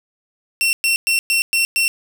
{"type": "tone bursts", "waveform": "sawtooth", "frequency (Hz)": 2715, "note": "F7", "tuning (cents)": -50, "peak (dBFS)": -11, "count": 6, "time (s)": [0.61, 1.88], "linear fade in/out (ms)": 0, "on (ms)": 120, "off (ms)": 110, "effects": []}